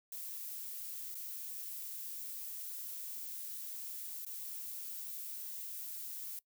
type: noise with dropouts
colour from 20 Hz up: violet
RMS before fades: -44 dBFS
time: 0.12-6.39 s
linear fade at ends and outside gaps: 2 ms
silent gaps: 1.145-1.152 / 4.25-4.264 s
effects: noise-tail reverb RT60 0.1 s tail -21 dB re dry